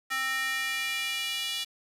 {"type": "tone with high-pass filter sweep", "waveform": "square", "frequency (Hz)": 264, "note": "C4", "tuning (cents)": 16, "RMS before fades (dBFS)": -31, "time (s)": [0.1, 1.65], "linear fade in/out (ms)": 20, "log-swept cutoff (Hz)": [1600, 3200], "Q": 3.1, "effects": ["resampled to 32000 Hz", "8-bit"]}